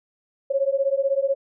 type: beating tone pair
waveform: sine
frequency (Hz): 540 / 556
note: C#5 / C#5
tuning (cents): -45 / +5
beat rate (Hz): 16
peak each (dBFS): -22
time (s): 0.5-1.35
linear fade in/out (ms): 10
effects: none